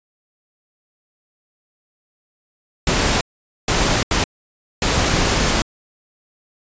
pink noise bursts at uneven times, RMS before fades -17 dBFS, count 4, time 2.87-3.21 / 3.68-4.03 / 4.11-4.24 / 4.82-5.62 s, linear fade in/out 2 ms, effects resampled to 16000 Hz

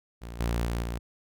sawtooth tone with level steps, 58.27 Hz, A#1, in tune, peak -34 / -22 / -24 / -27 dBFS, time 0.21-0.99 s, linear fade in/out 20 ms, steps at 0.4 / 0.66 / 0.82 s, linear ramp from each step 5 ms, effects none

